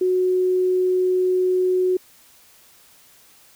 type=tone; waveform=sine; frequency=367.7 Hz; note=F#4; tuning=11 cents flat; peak=-16 dBFS; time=0.01-1.97 s; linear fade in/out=5 ms; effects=white hiss -52 dBFS RMS until 3.55 s